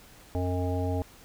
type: harmonic tone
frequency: 90.3 Hz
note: F#2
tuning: 42 cents flat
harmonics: 1 / 3 / 5 / 7 / 9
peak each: -28 / -33 / -35 / -36 / -38 dBFS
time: 0.35-1.02 s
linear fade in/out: 0 ms
effects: pink hiss -53 dBFS RMS until 1.24 s